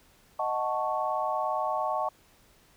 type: chord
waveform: sine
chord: D# half-diminished seventh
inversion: none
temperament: equal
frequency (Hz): 622.3 / 740 / 880 / 1108.7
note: D#5 / F#5 / A5 / C#6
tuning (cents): 0 / 0 / 0 / 0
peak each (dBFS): -32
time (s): 0.39-2.09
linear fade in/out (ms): 5
effects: pink hiss -61 dBFS RMS until 2.76 s